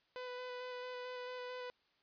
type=tone with vibrato; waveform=sawtooth; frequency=499.2 Hz; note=B4; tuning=19 cents sharp; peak=-39 dBFS; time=0.16-1.7 s; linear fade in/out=0 ms; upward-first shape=square; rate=4.5 Hz; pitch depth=11 cents each way; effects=white hiss -75 dBFS RMS until 2.02 s + resampled to 11025 Hz